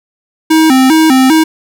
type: tone with vibrato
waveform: square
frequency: 288.2 Hz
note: D4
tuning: 33 cents flat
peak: -5 dBFS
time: 0.5-1.44 s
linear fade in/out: 10 ms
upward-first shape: square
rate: 2.5 Hz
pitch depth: 170 cents each way
effects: none